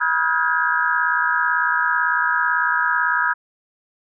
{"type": "tone cluster", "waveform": "sine", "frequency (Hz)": [974, 1273, 1431, 1603, 1661], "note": ["B5", "D#6", "F6", "G6", "G#6"], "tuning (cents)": [-24, 39, 42, 38, 0], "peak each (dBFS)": -23, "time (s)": [0, 3.34], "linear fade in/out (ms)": 20, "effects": []}